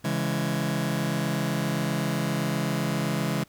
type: chord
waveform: sawtooth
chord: C# minor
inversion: none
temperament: just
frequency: 138.59 / 166.31 / 207.9 Hz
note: C#3 / E3 / G#3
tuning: 0 / +16 / +2 cents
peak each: -25 / -25 / -25 dBFS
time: 0.04-3.44 s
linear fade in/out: 10 ms
effects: pink hiss -59 dBFS RMS until 3.48 s